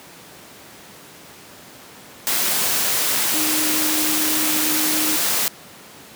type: tone in noise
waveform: sine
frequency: 309.2 Hz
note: D#4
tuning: 11 cents flat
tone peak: -25 dBFS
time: 3.34-5.16 s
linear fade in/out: 0 ms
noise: white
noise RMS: -20 dBFS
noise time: 2.27-5.48 s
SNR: -8 dB
effects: pink hiss -42 dBFS RMS until 6.15 s + high-pass 150 Hz 12 dB/octave